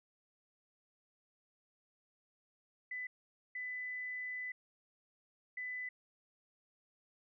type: tone bursts at uneven times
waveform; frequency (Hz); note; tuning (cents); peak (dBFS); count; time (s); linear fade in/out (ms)
sine; 2000; B6; +21; -39; 3; 2.91-3.07 / 3.55-4.52 / 5.57-5.89; 5
effects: none